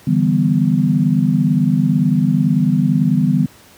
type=chord; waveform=sine; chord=E minor seventh; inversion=third; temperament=equal; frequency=146.83 / 164.81 / 196 / 246.9 Hz; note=D3 / E3 / G3 / B3; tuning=0 / 0 / 0 / 0 cents; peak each=-17 dBFS; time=0.07-3.46 s; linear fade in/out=5 ms; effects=pink hiss -45 dBFS RMS until 3.77 s + high-pass 80 Hz 12 dB/octave